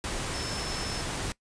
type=tone in noise; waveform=sine; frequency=5274 Hz; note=E8; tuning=in tune; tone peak=-38 dBFS; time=0.34-1.01 s; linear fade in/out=0 ms; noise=pink; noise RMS=-33 dBFS; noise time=0.04-1.32 s; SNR=-8 dB; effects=noise-tail reverb RT60 0.1 s tail -21 dB re dry + resampled to 22050 Hz